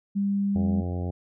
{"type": "tone", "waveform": "sine", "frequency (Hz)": 199.6, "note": "G3", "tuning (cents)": 32, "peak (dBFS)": -22, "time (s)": [0.15, 0.82], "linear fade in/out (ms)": 20}
{"type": "harmonic tone", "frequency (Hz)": 88.9, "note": "F2", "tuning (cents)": 31, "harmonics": [1, 2, 3, 4, 5, 6, 7, 8, 9], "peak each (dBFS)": [-28, -34, -38, -40, -42, -44, -45, -46, -47], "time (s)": [0.55, 1.11], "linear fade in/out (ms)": 10}
{"effects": []}